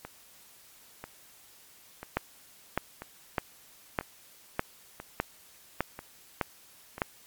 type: two click trains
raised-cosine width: 0.5 ms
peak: -24 / -11 dBFS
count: 8 / 9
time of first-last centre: 0.05-6.981 / 2.17-7.018 s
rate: 1.01 / 1.65 Hz
effects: white hiss -56 dBFS RMS until 7.26 s + MP3 96 kbps